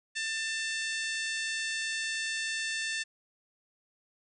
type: harmonic tone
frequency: 891 Hz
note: A5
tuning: 22 cents sharp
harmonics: 2 / 3 / 4 / 5 / 6 / 7 / 8 / 9 / 10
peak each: -34 / -38 / -40 / -42 / -44 / -45 / -46 / -47 / -48 dBFS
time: 0.15-3.04 s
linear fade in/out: 20 ms
effects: none